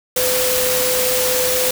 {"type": "tone in noise", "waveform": "sine", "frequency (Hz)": 506, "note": "B4", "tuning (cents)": 42, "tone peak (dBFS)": -19, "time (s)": [0.16, 1.71], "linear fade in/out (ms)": 5, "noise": "white", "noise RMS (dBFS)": -19, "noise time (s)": [0.16, 1.71], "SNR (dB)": -3, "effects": []}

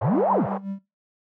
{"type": "exponential two-way sweep", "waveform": "sine", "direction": "up then down", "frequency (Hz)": [92.1, 1039, 92.1], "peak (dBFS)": -18, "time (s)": [0.01, 0.47], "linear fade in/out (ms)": 50, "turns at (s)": 0.32}
{"type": "band-pass noise", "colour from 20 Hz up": "white", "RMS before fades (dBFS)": -29, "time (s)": [0.01, 0.58], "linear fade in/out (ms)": 10, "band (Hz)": [480, 880], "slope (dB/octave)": 24}
{"type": "tone with tremolo", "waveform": "triangle", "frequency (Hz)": 195.9, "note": "G3", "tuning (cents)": -1, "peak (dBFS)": -25, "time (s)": [0.13, 0.79], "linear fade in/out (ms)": 10, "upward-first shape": "sine", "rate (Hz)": 5.7, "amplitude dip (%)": 80}
{"effects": ["noise-tail reverb RT60 0.2 s tail -17 dB re dry"]}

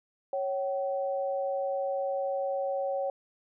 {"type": "tone pair together", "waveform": "sine", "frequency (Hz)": [552, 763.4], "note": ["C#5", "G5"], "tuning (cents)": [-7, -46], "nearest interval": "tritone", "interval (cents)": 561, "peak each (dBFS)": [-29, -34], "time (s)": [0.33, 3.1], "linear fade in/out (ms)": 2, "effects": []}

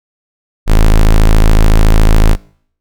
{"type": "tone", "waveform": "square", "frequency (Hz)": 26.92, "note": "A0", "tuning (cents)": -37, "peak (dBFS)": -4, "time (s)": [0.66, 2.37], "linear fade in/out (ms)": 50, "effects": ["noise-tail reverb RT60 0.6 s tail -23 dB re dry"]}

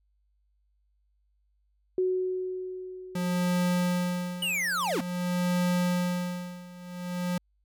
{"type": "tone with exponential decay", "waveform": "sine", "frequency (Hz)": 370, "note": "F#4", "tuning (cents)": 0, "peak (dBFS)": -22, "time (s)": [1.98, 4.47], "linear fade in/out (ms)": 2, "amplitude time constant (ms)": 540}
{"type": "tone with tremolo", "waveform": "square", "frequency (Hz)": 178.3, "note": "F3", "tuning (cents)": 36, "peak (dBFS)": -24, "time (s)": [3.15, 7.38], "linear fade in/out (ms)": 5, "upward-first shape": "sine", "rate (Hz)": 0.49, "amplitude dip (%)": 90}
{"type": "linear sweep", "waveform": "square", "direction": "down", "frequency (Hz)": [3000, 183.5], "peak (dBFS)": -27, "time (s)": [4.42, 5.01], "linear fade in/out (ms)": 5}
{"effects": ["added 50 Hz sine -67 dBFS peak until 7.64 s"]}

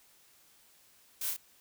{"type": "noise with echo", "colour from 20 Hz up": "blue", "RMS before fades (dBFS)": -36, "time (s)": [1.21, 1.31], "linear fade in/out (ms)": 5, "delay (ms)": 28, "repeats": 2, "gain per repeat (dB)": -2, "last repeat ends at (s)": 1.366, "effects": ["white hiss -63 dBFS RMS until 1.6 s"]}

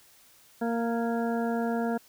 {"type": "harmonic tone with a mistuned harmonic", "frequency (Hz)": 232, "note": "A#3", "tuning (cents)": -8, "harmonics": [1, 2, 3, 4, 6, 7], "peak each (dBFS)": [-28, -32, -33, -40, -41, -43], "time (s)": [0.61, 1.98], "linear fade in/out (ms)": 10, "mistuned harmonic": 7, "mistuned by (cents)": 34, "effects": ["white hiss -58 dBFS RMS until 2.08 s"]}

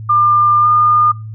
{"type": "tone with pitch glide", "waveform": "sine", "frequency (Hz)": [1198, 1214], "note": ["D6", "D#6"], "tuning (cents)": [34, -43], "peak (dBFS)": -8, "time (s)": [0.09, 1.12], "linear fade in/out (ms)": 10, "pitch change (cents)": 23, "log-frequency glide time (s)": [0.61, 0.67], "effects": ["noise-tail reverb RT60 0.3 s tail -20 dB re dry", "added 109 Hz sine -25 dBFS peak until 1.34 s"]}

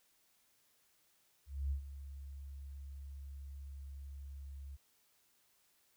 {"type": "tone with ADSR envelope", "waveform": "sine", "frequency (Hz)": 69.3, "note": "C#2", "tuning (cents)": 0, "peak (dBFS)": -32, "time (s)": [1.46, 4.77], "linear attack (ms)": 250, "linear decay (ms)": 100, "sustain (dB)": -13, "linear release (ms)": 22, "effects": ["white hiss -73 dBFS RMS until 5.96 s"]}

